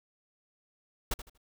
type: noise with echo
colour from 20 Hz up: pink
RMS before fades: -29 dBFS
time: 1.11-1.14 s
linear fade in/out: 5 ms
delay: 79 ms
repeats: 3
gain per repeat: -12 dB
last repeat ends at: 1.377 s
effects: none